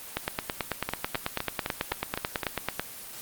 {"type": "two click trains", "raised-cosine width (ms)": 0.3, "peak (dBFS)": [-12, -10], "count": [7, 25], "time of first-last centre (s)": [[0.89, 2.432], [0.17, 2.796]], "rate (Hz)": [3.89, 9.14], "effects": ["white hiss -42 dBFS RMS until 3.21 s", "Opus 24 kbps"]}